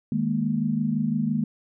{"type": "chord", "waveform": "sine", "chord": "D# suspended fourth", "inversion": "none", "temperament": "just", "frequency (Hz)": [155.56, 207.4, 233.3], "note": ["D#3", "G#3", "A#3"], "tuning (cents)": [0, -2, 2], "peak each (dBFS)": [-28, -26, -25], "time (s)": [0.12, 1.44], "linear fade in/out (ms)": 2, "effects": []}